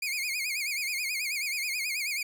sawtooth tone with vibrato, 2304 Hz, D7, 34 cents flat, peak -26 dBFS, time 0.02-2.23 s, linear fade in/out 5 ms, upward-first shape sine, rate 9.3 Hz, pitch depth 150 cents each way, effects none

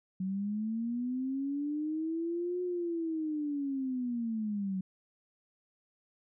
sine linear two-way sweep, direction up then down, 185 to 362.1 to 185 Hz, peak -31 dBFS, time 0.2-4.81 s, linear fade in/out 5 ms, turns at 2.62 s, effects none

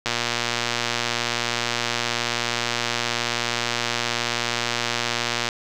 click train, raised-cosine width 0.2 ms, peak -5 dBFS, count 647, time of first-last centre 0.06-5.489 s, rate 119 Hz, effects none

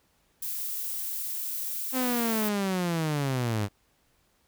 violet noise, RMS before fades -33 dBFS, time 0.42-2.49 s, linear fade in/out 5 ms
sawtooth linear sweep, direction down, 261.6 to 98 Hz, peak -22 dBFS, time 1.92-3.69 s, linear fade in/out 50 ms
effects pink hiss -68 dBFS RMS until 4.47 s

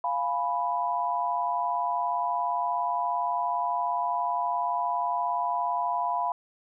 sine chord, F diminished, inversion none, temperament equal, 698.5 / 830.6 / 987.8 Hz, F5 / Ab5 / Cb6, 0 / 0 / 0 cents, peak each -30 / -33 / -27 dBFS, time 0.04-6.32 s, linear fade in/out 2 ms, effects none

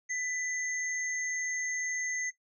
sine tone pair together, 1996 / 6381 Hz, B6 / G8, +18 / +30 cents, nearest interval octave + minor sixth, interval 2012 cents, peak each -33 / -33 dBFS, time 0.09-2.31 s, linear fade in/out 20 ms, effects noise-tail reverb RT60 0.1 s tail -17 dB re dry

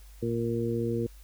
harmonic tone, 116.54 Hz, A#2, in tune, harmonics 1 / 2 / 3 / 4, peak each -32 / -32 / -32 / -32 dBFS, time 0.22-1.07 s, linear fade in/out 10 ms, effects added 50 Hz sine -47 dBFS peak until 1.23 s + white hiss -59 dBFS RMS until 1.23 s

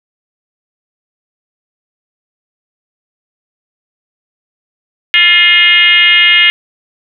sine tone with frequency modulation, 2489 Hz, D#7, in tune, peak -4 dBFS, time 5.14-6.5 s, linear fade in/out 0 ms, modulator 372 Hz, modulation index 1.9, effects none

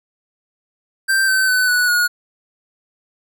square tone with pitch steps, 1568 / 1536.6 / 1505.9 / 1475.7 / 1446.2 Hz, G6 / G6 / F#6 / F#6 / F#6, 0 / -35 / +30 / -5 / -40 cents, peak -14 dBFS, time 1.08-2.08 s, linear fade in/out 20 ms, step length 200 ms, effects none

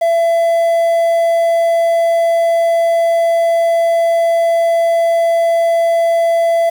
triangle tone with quantisation, 671 Hz, E5, 31 cents sharp, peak -8 dBFS, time 0.01-6.7 s, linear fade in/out 10 ms, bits 6, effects none

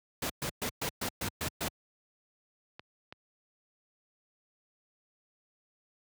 pink noise bursts, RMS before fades -33 dBFS, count 8, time 0.22-1.684 s, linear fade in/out 5 ms, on 78 ms, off 120 ms
clicks, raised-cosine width 0.3 ms, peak -28 dBFS, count 2, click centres 2.795 / 3.125 s
effects high-pass 80 Hz 12 dB/octave

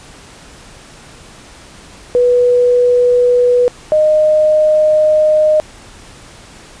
sine tone pair in turn, 490.6 / 615.1 Hz, B4 / D#5, -12 / -20 cents, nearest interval major third, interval 392 cents, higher second, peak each -7 dBFS, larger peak neither, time 2.15-3.68 / 3.92-5.6 s, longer second, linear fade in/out 0 ms, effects pink hiss -38 dBFS RMS until 6.8 s + resampled to 22050 Hz

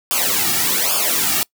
white noise with flanger, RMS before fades -18 dBFS, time 0.11-1.43 s, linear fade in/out 0 ms, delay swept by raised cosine 0.5 to 2 ms, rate 1.2 Hz, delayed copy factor -0.95, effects noise-tail reverb RT60 0.1 s tail -24 dB re dry

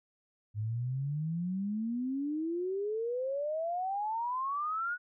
sine exponential sweep, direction up, 102.9 to 1480 Hz, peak -31 dBFS, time 0.54-4.98 s, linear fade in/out 50 ms, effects none

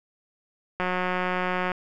click train, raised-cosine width 0.5 ms, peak -12 dBFS, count 168, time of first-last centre 0.8-1.718 s, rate 182 Hz, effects none

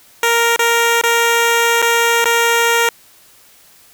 10% pulse tone with dropouts, 466.2 Hz, A#4, in tune, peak -3 dBFS, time 0.23-2.89 s, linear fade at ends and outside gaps 2 ms, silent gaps 0.562-0.592 / 1.014-1.036 / 1.819-1.824 / 2.244-2.255 s, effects white hiss -47 dBFS RMS until 3.93 s

